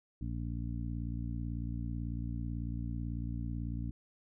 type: harmonic tone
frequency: 58.1 Hz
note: A#1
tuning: 5 cents flat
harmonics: 1 / 2 / 3 / 4 / 5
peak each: -38 / -39 / -45 / -44 / -46 dBFS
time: 0.21-3.91 s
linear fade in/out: 5 ms
effects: none